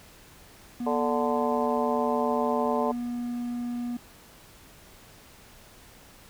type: tone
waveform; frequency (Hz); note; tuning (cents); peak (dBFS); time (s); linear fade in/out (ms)
triangle; 241.3; B3; -40; -27; 0.8-3.97; 5
type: harmonic tone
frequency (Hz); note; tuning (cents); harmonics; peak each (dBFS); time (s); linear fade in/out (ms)
146.83; D3; 0; 3 / 4 / 5 / 6 / 7; -29 / -30 / -31 / -32 / -32; 0.86-2.92; 10
effects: pink hiss -52 dBFS RMS until 6.29 s